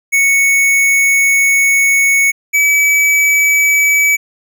square tone pair in turn, 2217 / 2289 Hz, C#7 / D7, 0 / -45 cents, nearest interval minor second, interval 55 cents, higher second, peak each -9 dBFS, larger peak neither, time 0.12-2.32 / 2.53-4.17 s, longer first, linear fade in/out 20 ms, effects none

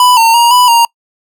square tone with pitch steps, 993 / 911 / 943 / 990 / 934 Hz, B5 / A#5 / A#5 / B5 / A#5, +9 / -40 / +20 / +4 / +3 cents, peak -5 dBFS, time 0-0.85 s, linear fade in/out 2 ms, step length 170 ms, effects noise-tail reverb RT60 0.1 s tail -26 dB re dry

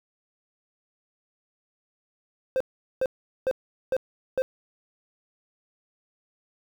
triangle tone bursts, 521 Hz, C5, 7 cents flat, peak -19 dBFS, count 5, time 2.56-4.42 s, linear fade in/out 0 ms, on 44 ms, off 410 ms, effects 9-bit

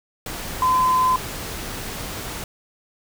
sine tone in noise, 1022 Hz, C6, 41 cents flat, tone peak -15 dBFS, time 0.62-1.16 s, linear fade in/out 2 ms, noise pink, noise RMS -31 dBFS, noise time 0.26-2.44 s, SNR +13 dB, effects none

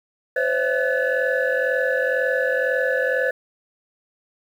sine tone cluster, 512 / 554 / 657 / 1504 / 1721 Hz, C5 / C#5 / E5 / F#6 / A6, -38 / -1 / -6 / +28 / -39 cents, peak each -21 / -25 / -30 / -27 / -23 dBFS, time 0.36-3.31 s, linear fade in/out 5 ms, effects tanh soft clip ceiling -11 dBFS + 8-bit

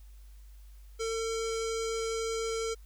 square tone with low-pass filter, 451 Hz, A4, 43 cents sharp, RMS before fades -33 dBFS, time 0.99-2.75 s, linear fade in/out 20 ms, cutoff 7100 Hz, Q 2.5, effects added 50 Hz sine -48 dBFS peak until 2.85 s + white hiss -66 dBFS RMS until 2.85 s

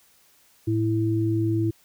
sine tone pair together, 109.99 / 329.6 Hz, A2 / E4, 0 / 0 cents, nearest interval octave + perfect fifth, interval 1900 cents, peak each -23 dBFS, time 0.67-1.71 s, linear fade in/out 10 ms, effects white hiss -59 dBFS RMS until 1.84 s

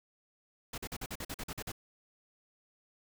pink noise bursts, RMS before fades -40 dBFS, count 11, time 0.73-1.719 s, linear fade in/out 5 ms, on 49 ms, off 45 ms, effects none

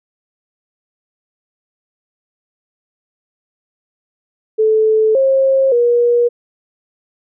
sine tone with pitch steps, 436.4 / 536 / 478.6 Hz, A4 / C5 / A#4, -14 / +42 / +46 cents, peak -9 dBFS, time 4.58-6.29 s, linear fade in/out 20 ms, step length 570 ms, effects none

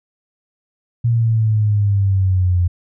sine exponential sweep, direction down, 118.6 to 87.31 Hz, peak -12 dBFS, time 1.04-2.68 s, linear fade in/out 10 ms, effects none

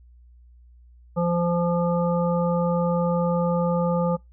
harmonic tone, 172.9 Hz, F3, 17 cents flat, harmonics 1 / 3 / 5 / 7, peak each -22 / -24 / -31 / -32 dBFS, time 1.16-4.17 s, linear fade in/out 20 ms, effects noise-tail reverb RT60 0.2 s tail -26 dB re dry + added 60 Hz sine -48 dBFS peak until 4.32 s

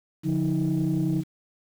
sine tone cluster, 144.5 / 175.5 / 317 Hz, D3 / F3 / D#4, -28 / +9 / +32 cents, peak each -25 dBFS, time 0.23-1.24 s, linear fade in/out 50 ms, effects tanh soft clip ceiling -17 dBFS + 8-bit

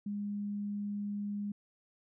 sine tone, 204.6 Hz, G#3, 26 cents flat, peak -34 dBFS, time 0.06-1.52 s, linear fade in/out 5 ms, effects none

